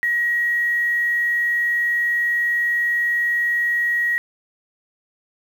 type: tone with quantisation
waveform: sine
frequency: 1900 Hz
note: A#6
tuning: 33 cents sharp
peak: -17 dBFS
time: 0.03-4.18 s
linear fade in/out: 0 ms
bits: 7
effects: none